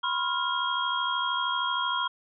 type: tone cluster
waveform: sine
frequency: 992 / 1065 / 1397 / 3261 Hz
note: B5 / C6 / F6 / G#7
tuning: +7 / +30 / 0 / -32 cents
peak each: -31 dBFS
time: 0.03-2.08 s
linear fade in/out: 10 ms
effects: none